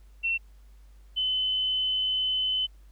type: tone pair in turn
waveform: sine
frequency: 2709 / 3034 Hz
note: E7 / F#7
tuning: +47 / +43 cents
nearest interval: major second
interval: 196 cents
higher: second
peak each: -24 dBFS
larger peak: neither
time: 0.23-0.38 / 1.16-2.67 s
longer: second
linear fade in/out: 20 ms
effects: added 50 Hz sine -49 dBFS peak until 2.91 s + pink hiss -67 dBFS RMS until 2.91 s